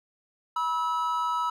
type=tone pair together; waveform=triangle; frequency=973 / 1298.8 Hz; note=B5 / E6; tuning=-26 / -26 cents; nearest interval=perfect fourth; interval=500 cents; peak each=-26 dBFS; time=0.56-1.5 s; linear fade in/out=5 ms; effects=none